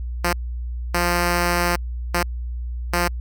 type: tone bursts at uneven times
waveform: 5% pulse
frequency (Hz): 174.61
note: F3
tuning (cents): 0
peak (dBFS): -7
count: 4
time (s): 0.24-0.33 / 0.94-1.76 / 2.14-2.23 / 2.93-3.08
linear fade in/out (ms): 5
effects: added 60 Hz sine -25 dBFS peak until 3.2 s